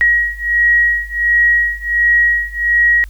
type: beating tone pair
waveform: sine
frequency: 1900 / 1901.4 Hz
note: A#6 / A#6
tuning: +33 / +34 cents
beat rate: 1.4 Hz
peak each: -14 / -13 dBFS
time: 0.01-3.04 s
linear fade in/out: 0 ms
effects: added 50 Hz sine -29 dBFS peak until 3.09 s + white hiss -51 dBFS RMS until 3.09 s